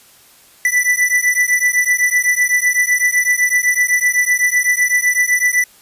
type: beating tone pair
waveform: square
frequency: 1975.5 / 1983.4 Hz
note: B6 / B6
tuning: 0 / +7 cents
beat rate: 7.9 Hz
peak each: -16 dBFS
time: 0.65-5.64 s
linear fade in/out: 2 ms
effects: white hiss -47 dBFS RMS until 5.81 s + resampled to 32000 Hz